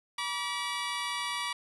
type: tone pair together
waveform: 15% pulse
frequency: 965 / 1151.8 Hz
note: B5 / D6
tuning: -40 / -34 cents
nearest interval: minor third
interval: 306 cents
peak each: -28 / -28 dBFS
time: 0.18-1.53 s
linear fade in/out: 5 ms
effects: resampled to 24000 Hz + 9-bit